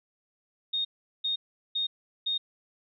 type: tone bursts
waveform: sine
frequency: 3700 Hz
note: A#7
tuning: 14 cents flat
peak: -26 dBFS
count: 4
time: 0.73-2.38 s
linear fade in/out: 10 ms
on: 120 ms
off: 390 ms
effects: none